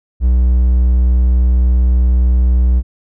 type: tone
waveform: triangle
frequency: 61.74 Hz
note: B1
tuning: in tune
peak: -6 dBFS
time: 0.2-2.83 s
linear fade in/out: 50 ms
effects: none